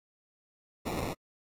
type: noise with sample-and-hold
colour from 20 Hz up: white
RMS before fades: -34 dBFS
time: 0.85-1.14 s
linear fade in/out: 20 ms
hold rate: 1575 Hz
effects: AAC 48 kbps